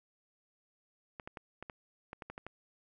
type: clicks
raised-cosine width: 0.5 ms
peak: -28 dBFS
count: 10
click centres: 1.198 / 1.275 / 1.372 / 1.626 / 1.698 / 2.131 / 2.222 / 2.3 / 2.379 / 2.466 s
effects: none